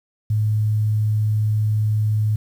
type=tone; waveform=sine; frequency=107.2 Hz; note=A2; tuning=45 cents flat; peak=-16 dBFS; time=0.3-2.36 s; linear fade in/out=5 ms; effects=8-bit